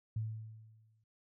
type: tone with exponential decay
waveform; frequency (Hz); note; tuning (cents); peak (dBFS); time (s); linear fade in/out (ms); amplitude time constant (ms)
sine; 110; A2; 0; -32; 0.16-1.04; 5; 190
effects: none